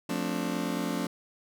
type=chord; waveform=35% pulse; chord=D minor seventh; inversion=first; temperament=just; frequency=176.2 / 220.2 / 264.3 / 293.7 Hz; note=F3 / A3 / C4 / D4; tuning=+16 / +2 / +18 / 0 cents; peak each=-33 dBFS; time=0.09-1.07 s; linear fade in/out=5 ms; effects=none